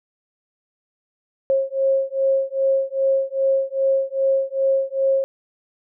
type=beating tone pair; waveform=sine; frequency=538 / 540.5 Hz; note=C5 / C#5; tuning=+48 / -44 cents; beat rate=2.5 Hz; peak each=-20 dBFS; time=1.5-5.24 s; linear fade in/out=0 ms; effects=none